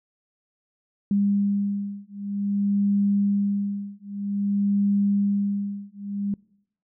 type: beating tone pair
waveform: sine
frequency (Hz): 201 / 201.52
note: G3 / G3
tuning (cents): +44 / +48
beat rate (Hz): 0.52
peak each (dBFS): -24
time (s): 1.11-6.34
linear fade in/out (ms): 2
effects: noise-tail reverb RT60 0.8 s tail -25 dB re dry